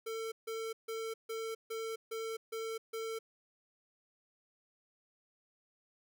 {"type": "tone bursts", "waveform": "square", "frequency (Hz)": 448.3, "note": "A4", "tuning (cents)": 32, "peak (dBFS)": -38, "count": 8, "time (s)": [0.06, 3.19], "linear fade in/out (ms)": 10, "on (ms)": 260, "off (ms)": 150, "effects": []}